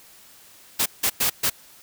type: noise bursts at uneven times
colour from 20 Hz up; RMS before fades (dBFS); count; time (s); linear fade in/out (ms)
white; -21; 4; 0.79-0.86 / 1.03-1.1 / 1.2-1.3 / 1.43-1.5; 10
effects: white hiss -50 dBFS RMS until 1.82 s